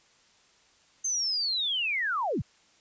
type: linear sweep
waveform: sine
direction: down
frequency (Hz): 6360 to 60.9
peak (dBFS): -26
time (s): 1.04-2.42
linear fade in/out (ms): 10
effects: white hiss -62 dBFS RMS until 2.8 s + resampled to 16000 Hz